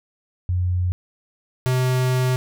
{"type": "tone pair in turn", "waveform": ["sine", "square"], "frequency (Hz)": [90.1, 127.86], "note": ["F#2", "C3"], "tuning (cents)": [-45, -40], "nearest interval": "tritone", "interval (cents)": 605, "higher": "second", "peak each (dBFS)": -18, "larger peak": "neither", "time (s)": [[0.49, 0.92], [1.66, 2.36]], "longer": "second", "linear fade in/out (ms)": 0, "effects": []}